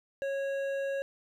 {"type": "tone with hard clipping", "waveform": "triangle", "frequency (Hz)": 550, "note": "C#5", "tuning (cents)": -14, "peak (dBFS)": -32, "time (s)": [0.22, 1.02], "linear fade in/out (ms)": 0, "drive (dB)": 13, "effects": []}